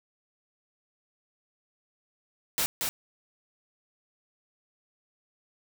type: noise with echo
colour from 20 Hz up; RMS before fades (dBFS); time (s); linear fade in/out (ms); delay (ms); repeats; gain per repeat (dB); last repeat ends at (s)
white; -27; 2.58-2.66; 0; 230; 1; -3; 2.89
effects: none